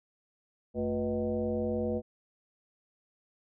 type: tone with frequency modulation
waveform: sine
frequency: 356.5 Hz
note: F4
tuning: 36 cents sharp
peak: -28 dBFS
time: 0.74-2.02 s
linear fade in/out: 50 ms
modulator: 134 Hz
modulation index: 1.8
effects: none